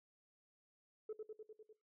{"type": "tone with echo", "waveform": "sine", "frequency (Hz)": 433.3, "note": "A4", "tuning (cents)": -27, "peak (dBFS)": -39, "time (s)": [1.09, 1.13], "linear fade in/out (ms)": 5, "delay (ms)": 100, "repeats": 6, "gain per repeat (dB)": -3, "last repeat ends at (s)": 1.73, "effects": ["noise-tail reverb RT60 0.3 s tail -19 dB re dry", "tanh soft clip ceiling -39 dBFS"]}